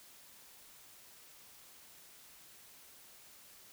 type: silence
effects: white hiss -58 dBFS RMS until 3.72 s